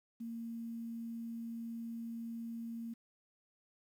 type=tone with quantisation; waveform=sine; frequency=230.4 Hz; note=A#3; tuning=20 cents flat; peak=-40 dBFS; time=0.2-2.94 s; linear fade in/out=10 ms; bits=11; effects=none